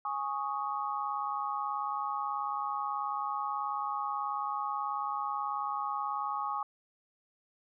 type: chord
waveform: sine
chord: Ab suspended fourth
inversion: none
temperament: just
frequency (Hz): 830.6 / 1107.5 / 1245.9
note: Ab5 / Db6 / Eb6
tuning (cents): 0 / -2 / +2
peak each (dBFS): -36 / -35 / -37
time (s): 0.05-6.63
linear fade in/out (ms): 2
effects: none